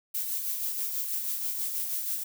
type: noise with tremolo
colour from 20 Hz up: violet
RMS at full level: -30 dBFS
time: 0.14-2.24 s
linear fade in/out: 10 ms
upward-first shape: sine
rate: 6.2 Hz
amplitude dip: 40%
effects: none